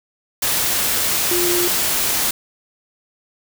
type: tone in noise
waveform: sine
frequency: 351.8 Hz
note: F4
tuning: 13 cents sharp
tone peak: -19 dBFS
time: 1.31-1.68 s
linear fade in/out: 5 ms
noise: white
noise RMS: -19 dBFS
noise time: 0.42-2.31 s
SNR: -3 dB
effects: none